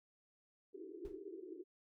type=band-pass noise; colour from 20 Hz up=white; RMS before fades=-50 dBFS; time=0.73-1.64 s; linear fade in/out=20 ms; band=310 to 420 Hz; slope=96 dB/octave
type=noise with exponential decay; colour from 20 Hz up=brown; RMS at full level=-49 dBFS; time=1.05-1.22 s; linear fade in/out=1 ms; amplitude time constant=35 ms
effects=none